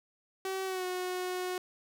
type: tone with pitch glide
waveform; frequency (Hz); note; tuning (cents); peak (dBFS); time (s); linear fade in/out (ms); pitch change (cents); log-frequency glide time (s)
sawtooth; 381.4 to 365; G4 to F#4; -47 to -24; -29; 0.45-1.58; 2; -77; 0.65-0.85
effects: none